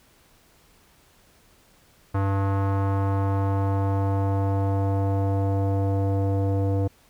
square tone with low-pass filter sweep, 98 Hz, G2, in tune, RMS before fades -23 dBFS, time 2.14-6.88 s, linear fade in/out 10 ms, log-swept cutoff 1200 to 560 Hz, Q 1.9, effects pink hiss -58 dBFS RMS until 7.09 s

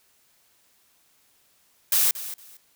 blue noise with echo, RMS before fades -20 dBFS, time 1.92-2.11 s, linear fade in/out 2 ms, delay 230 ms, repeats 2, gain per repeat -14 dB, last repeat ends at 2.57 s, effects white hiss -63 dBFS RMS until 2.75 s

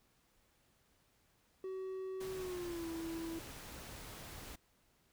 triangle tone with pitch glide, 378.2 to 329.2 Hz, F#4 to E4, +38 to -2 cents, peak -38 dBFS, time 1.64-3.39 s, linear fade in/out 2 ms, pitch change -240 cents, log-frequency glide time 2.35-2.88 s
pink noise, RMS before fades -50 dBFS, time 2.2-4.56 s, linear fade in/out 10 ms
effects pink hiss -73 dBFS RMS until 5.12 s

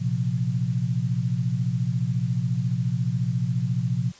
sine chord, Bb suspended second, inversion none, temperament equal, 116.54 / 130.81 / 174.61 Hz, Bb2 / C3 / F3, 0 / 0 / 0 cents, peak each -26 / -25 / -28 dBFS, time 0-4.12 s, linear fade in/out 20 ms, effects white hiss -50 dBFS RMS until 4.19 s + resampled to 16000 Hz

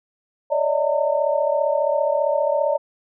sine tone cluster, 567 / 602 / 645 / 910 Hz, C#5 / D5 / E5 / A#5, +39 / +43 / -38 / -42 cents, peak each -21 / -21 / -26 / -26 dBFS, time 0.5-2.78 s, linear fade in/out 20 ms, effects none

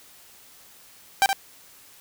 sawtooth tone with echo, 784 Hz, G5, in tune, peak -11 dBFS, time 1.22-1.26 s, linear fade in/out 0 ms, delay 70 ms, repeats 1, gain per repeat -6 dB, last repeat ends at 1.33 s, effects white hiss -51 dBFS RMS until 2 s

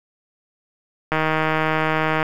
click train, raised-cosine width 0.5 ms, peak -5 dBFS, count 175, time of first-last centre 1.12-2.228 s, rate 157 Hz, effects 7-bit

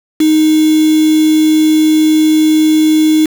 sine tone with quantisation, 311.1 Hz, D#4, in tune, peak -6 dBFS, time 0.2-3.26 s, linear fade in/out 5 ms, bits 3, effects none

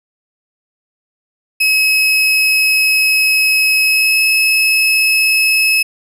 35% pulse tone with pitch glide, 2564 to 2583 Hz, E7 to E7, -49 to -36 cents, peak -8 dBFS, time 1.6-5.83 s, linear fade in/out 10 ms, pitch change +13 cents, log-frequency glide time 3.84-4.22 s, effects none

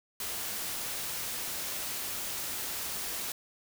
white noise, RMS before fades -36 dBFS, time 0.2-3.32 s, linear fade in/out 2 ms, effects none

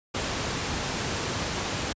pink noise, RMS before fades -29 dBFS, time 0.14-1.93 s, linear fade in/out 10 ms, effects high-pass 60 Hz 12 dB/octave + resampled to 16000 Hz

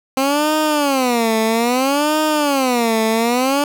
15% pulse tone with vibrato, 261.6 Hz, C4, in tune, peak -8 dBFS, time 0.17-3.64 s, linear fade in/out 2 ms, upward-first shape sine, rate 0.61 Hz, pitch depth 290 cents each way, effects none

